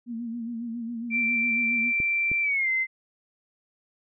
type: tone with vibrato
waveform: sine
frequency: 233.1 Hz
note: A#3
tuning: in tune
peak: -30 dBFS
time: 0.06-1.93 s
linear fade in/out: 50 ms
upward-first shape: sine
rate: 7.3 Hz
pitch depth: 59 cents each way
type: tone with pitch glide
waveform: sine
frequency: 2349 to 2069 Hz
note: D7 to C7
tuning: 0 to -20 cents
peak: -22 dBFS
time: 1.1-2.87 s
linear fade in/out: 50 ms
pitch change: -220 cents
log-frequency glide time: 2.42-2.69 s
type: clicks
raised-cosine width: 3 ms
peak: -22 dBFS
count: 2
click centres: 2.002 / 2.316 s
effects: none